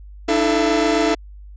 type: tone cluster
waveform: 45% pulse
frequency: 297.7 / 325.2 / 437.9 / 678 Hz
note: D4 / E4 / A4 / E5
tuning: +24 / -23 / -8 / +49 cents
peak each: -21 dBFS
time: 0.28-1.15 s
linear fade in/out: 10 ms
effects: added 50 Hz sine -36 dBFS peak until 1.56 s + resampled to 16000 Hz